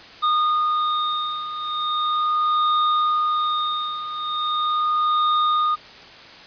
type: beating tone pair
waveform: square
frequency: 1227 / 1227.39 Hz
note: D#6 / D#6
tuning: -25 / -24 cents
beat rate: 0.39 Hz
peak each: -26 / -21 dBFS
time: 0.22-5.76 s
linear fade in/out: 20 ms
effects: white hiss -42 dBFS RMS until 6.46 s + resampled to 11025 Hz